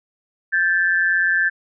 sine tone pair together, 1568 / 1745.3 Hz, G6 / A6, 0 / -15 cents, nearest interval major second, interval 185 cents, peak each -18 dBFS, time 0.52-1.5 s, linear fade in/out 20 ms, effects none

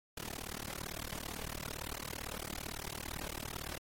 pink noise with amplitude modulation, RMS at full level -39 dBFS, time 0.17-3.78 s, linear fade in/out 5 ms, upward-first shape sine, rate 37.8 Hz, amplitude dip 100%, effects AAC 48 kbps

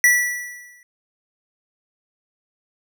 square tone with exponential decay, 1954 Hz, B6, 19 cents flat, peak -10 dBFS, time 0.04-0.83 s, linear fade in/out 1 ms, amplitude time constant 170 ms, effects none

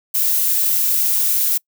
violet noise, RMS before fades -17 dBFS, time 0.14-1.58 s, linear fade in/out 10 ms, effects noise-tail reverb RT60 0.1 s tail -26 dB re dry

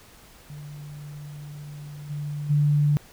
sine tone with level steps, 146.83 Hz, D3, in tune, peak -36 / -28 / -17 dBFS, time 0.5-2.97 s, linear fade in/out 0 ms, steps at 2.09 / 2.49 s, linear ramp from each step 20 ms, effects pink hiss -51 dBFS RMS until 3.12 s

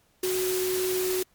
sine tone in noise, 370 Hz, F#4, in tune, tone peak -25 dBFS, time 0.23-1.23 s, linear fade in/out 5 ms, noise white, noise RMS -32 dBFS, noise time 0.23-1.23 s, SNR +4 dB, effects pink hiss -65 dBFS RMS until 1.34 s + MP3 96 kbps

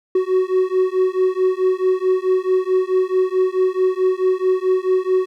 triangle beating tone pair, 370.2 / 374.8 Hz, F#4 / F#4, +1 / +22 cents, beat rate 4.6 Hz, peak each -16 dBFS, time 0.15-5.26 s, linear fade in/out 5 ms, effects none

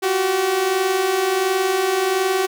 sawtooth tone pair together, 359.9 / 381.3 Hz, F#4 / G4, -48 / -48 cents, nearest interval minor second, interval 100 cents, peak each -21 / -14 dBFS, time 0.02-2.47 s, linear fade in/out 20 ms, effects none

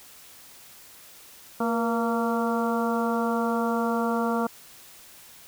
harmonic tone with a mistuned harmonic, 230 Hz, A#3, 23 cents flat, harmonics 1 / 2 / 3 / 4 / 5 / 6, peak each -26 / -29 / -31 / -32 / -33 / -34 dBFS, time 1.6-4.47 s, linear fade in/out 5 ms, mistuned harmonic 2, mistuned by +46 cents, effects white hiss -49 dBFS RMS until 5.47 s

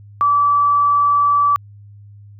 sine tone, 1155 Hz, D6, 29 cents flat, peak -11 dBFS, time 0.21-1.56 s, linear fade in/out 0 ms, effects added 102 Hz sine -38 dBFS peak until 2.39 s

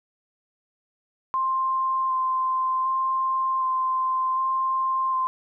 sine tone with vibrato, 1046.5 Hz, C6, in tune, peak -21 dBFS, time 1.34-5.27 s, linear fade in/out 0 ms, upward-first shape square, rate 0.66 Hz, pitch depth 9 cents each way, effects none

